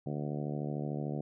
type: harmonic tone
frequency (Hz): 73.42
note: D2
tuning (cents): 0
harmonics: 2 / 3 / 4 / 5 / 6 / 7 / 8 / 9 / 10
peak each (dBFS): -36 / -40 / -42 / -44 / -46 / -47 / -48 / -49 / -50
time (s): 0.06-1.21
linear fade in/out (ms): 5
effects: none